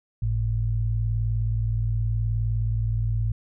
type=tone pair together; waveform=sine; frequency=50.84 / 110 Hz; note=G#1 / A2; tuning=-36 / 0 cents; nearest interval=octave + minor second; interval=1336 cents; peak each=-26 / -23 dBFS; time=0.22-3.32 s; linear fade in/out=5 ms; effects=none